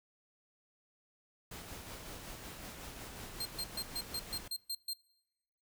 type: noise with tremolo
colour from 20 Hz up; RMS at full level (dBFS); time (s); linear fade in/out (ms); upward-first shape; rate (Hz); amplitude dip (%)
pink; -46; 1.51-4.48; 5; sine; 5.4; 35
type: tone bursts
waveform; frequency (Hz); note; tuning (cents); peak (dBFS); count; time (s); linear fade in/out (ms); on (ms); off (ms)
sawtooth; 4186; C8; 0; -33; 9; 3.4-4.935; 5; 55; 130
effects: noise-tail reverb RT60 1.0 s tail -24 dB re dry